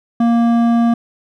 sine tone with hard clipping, 233.7 Hz, A#3, 5 cents sharp, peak -12 dBFS, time 0.2-0.94 s, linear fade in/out 5 ms, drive 10 dB, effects none

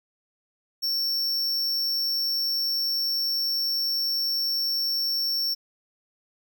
square tone, 5450 Hz, F8, 43 cents flat, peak -24 dBFS, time 0.82-5.55 s, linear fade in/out 20 ms, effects 10-bit

